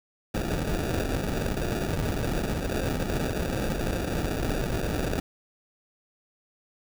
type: noise with sample-and-hold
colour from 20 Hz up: pink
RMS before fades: -28 dBFS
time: 0.34-5.2 s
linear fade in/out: 5 ms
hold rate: 1050 Hz
effects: none